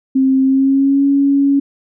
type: tone with pitch glide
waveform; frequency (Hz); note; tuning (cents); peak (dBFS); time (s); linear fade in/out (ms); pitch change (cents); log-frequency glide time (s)
sine; 265.2 to 278.9; C4 to C#4; +23 to +11; -9; 0.15-1.6; 10; +88; 0.43-1.05
effects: none